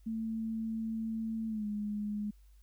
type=tone with pitch glide; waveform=sine; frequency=223.2 to 208.3 Hz; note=A3 to G#3; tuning=+25 to +5 cents; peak=-33 dBFS; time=0.06-2.31 s; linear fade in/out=10 ms; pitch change=-120 cents; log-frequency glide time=1.47-1.66 s; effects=added 50 Hz sine -56 dBFS peak until 2.62 s + white hiss -74 dBFS RMS until 2.62 s